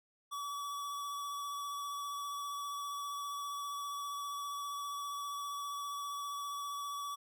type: tone with vibrato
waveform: square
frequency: 1142 Hz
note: D6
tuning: 49 cents flat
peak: -39 dBFS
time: 0.31-7.16 s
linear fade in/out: 20 ms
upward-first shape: sine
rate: 15 Hz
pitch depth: 16 cents each way
effects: none